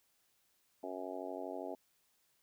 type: harmonic tone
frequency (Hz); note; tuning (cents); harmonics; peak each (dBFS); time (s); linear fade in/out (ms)
92.5; F#2; 0; 3 / 4 / 5 / 6 / 7 / 8 / 9; -47 / -47 / -48 / -49 / -45 / -52 / -50; 0.83-1.75; 5
effects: white hiss -75 dBFS RMS until 2.42 s